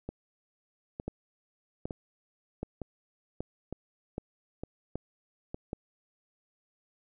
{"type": "two click trains", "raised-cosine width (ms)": 2, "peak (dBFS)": [-23, -21], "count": [7, 7], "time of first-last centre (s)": [[0.09, 5.545], [1.08, 5.731]], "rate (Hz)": [1.1, 1.29], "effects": []}